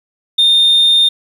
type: tone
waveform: sine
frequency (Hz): 3639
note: A#7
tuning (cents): -42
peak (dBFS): -5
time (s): 0.38-1.09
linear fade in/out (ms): 10
effects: tanh soft clip ceiling -5 dBFS + 7-bit